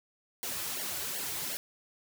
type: noise with flanger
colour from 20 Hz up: white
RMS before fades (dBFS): -36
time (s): 0.43-1.57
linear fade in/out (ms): 0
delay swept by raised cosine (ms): 0.79 to 4.39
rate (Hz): 2.7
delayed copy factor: -0.85
effects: none